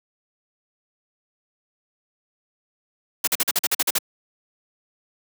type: noise bursts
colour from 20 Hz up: white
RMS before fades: -20 dBFS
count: 10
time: 3.24-3.985 s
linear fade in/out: 5 ms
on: 34 ms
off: 45 ms
effects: high-pass 200 Hz 12 dB/octave